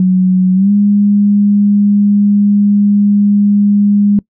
sine tone with pitch glide, 185 to 204.1 Hz, F#3 to G#3, 0 to -30 cents, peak -6 dBFS, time 0-4.19 s, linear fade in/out 2 ms, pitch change +170 cents, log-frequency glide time 0.54-0.71 s, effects noise-tail reverb RT60 0.1 s tail -23 dB re dry

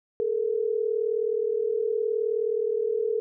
sine tone pair together, 425.3 / 464.5 Hz, G#4 / A#4, +41 / -6 cents, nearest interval major second, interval 153 cents, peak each -26 dBFS, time 0.2-3.2 s, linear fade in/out 0 ms, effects none

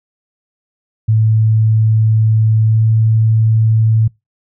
sine tone with pitch glide, 110 to 110.96 Hz, A2 to A2, 0 to +15 cents, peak -8 dBFS, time 1.08-4.08 s, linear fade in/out 10 ms, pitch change +15 cents, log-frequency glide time 2.66-2.8 s, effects noise-tail reverb RT60 0.2 s tail -24 dB re dry

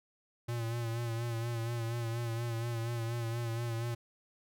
square tone with vibrato, 116.54 Hz, A#2, in tune, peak -34 dBFS, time 0.48-3.95 s, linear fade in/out 10 ms, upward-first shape sine, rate 4.2 Hz, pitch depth 43 cents each way, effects none

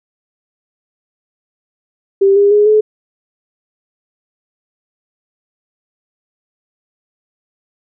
sine tone with pitch steps, 392.6 / 404.1 / 415.9 / 428.1 Hz, G4 / G#4 / G#4 / A4, +3 / -47 / +2 / -47 cents, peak -6 dBFS, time 2.21-2.81 s, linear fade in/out 10 ms, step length 150 ms, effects none

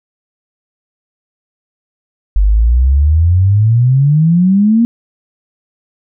sine exponential sweep, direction up, 47.29 to 237.6 Hz, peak -6 dBFS, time 2.36-4.85 s, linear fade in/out 0 ms, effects none

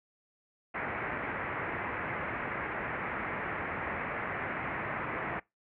white low-pass noise, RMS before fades -36 dBFS, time 0.74-5.4 s, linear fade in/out 10 ms, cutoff 2200 Hz, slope 48 dB/octave, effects noise-tail reverb RT60 0.2 s tail -23 dB re dry + high-pass 60 Hz 12 dB/octave

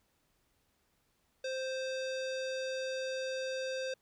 square tone with low-pass filter, 523.3 Hz, C5, in tune, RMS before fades -37 dBFS, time 1.44-3.94 s, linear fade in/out 5 ms, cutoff 5000 Hz, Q 1.9, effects pink hiss -75 dBFS RMS until 4.01 s

